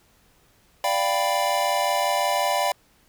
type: chord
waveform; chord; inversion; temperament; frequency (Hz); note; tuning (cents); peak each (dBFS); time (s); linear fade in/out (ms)
square; G dominant seventh; second; equal; 587.3 / 698.5 / 784 / 987.8; D5 / F5 / G5 / B5; 0 / 0 / 0 / 0; -27; 0.84-2.72; 2
effects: pink hiss -60 dBFS RMS until 3.08 s